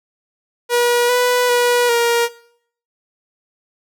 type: tone with pitch steps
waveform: sawtooth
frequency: 481.6 / 493.7 / 485.7 / 470.6 Hz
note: B4 / B4 / B4 / A#4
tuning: -44 / -1 / -29 / +16 cents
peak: -9 dBFS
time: 0.69-2.29 s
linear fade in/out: 50 ms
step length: 400 ms
effects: noise-tail reverb RT60 0.6 s tail -19 dB re dry